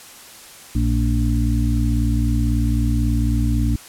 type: harmonic tone with a mistuned harmonic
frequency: 58.27 Hz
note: A#1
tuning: in tune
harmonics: 1 / 2 / 4 / 5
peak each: -18 / -21 / -24 / -25 dBFS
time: 0.75-3.76 s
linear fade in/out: 5 ms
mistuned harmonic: 4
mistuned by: -42 cents
effects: white hiss -41 dBFS RMS until 3.88 s + low-pass 12000 Hz 12 dB/octave